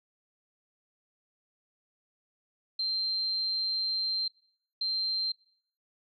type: tone bursts at uneven times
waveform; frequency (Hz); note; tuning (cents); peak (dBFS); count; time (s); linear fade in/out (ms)
sine; 4147; C8; -16; -27; 2; 2.79-4.28 / 4.81-5.32; 5
effects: noise-tail reverb RT60 0.6 s tail -22 dB re dry + MP3 96 kbps